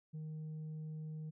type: tone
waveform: sine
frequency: 155.56 Hz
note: D#3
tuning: in tune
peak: -39 dBFS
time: 0.13-1.31 s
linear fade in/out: 20 ms
effects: tanh soft clip ceiling -41 dBFS